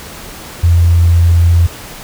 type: tone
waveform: sine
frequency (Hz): 85.3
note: F2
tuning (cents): -40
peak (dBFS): -5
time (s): 0.63-1.67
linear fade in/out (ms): 10
effects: pink hiss -30 dBFS RMS until 2.03 s